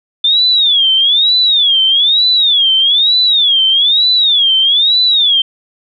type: tone with vibrato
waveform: sine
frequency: 3520 Hz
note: A7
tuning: in tune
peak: -7 dBFS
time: 0.24-5.42 s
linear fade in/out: 5 ms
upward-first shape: sine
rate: 1.1 Hz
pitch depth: 220 cents each way
effects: none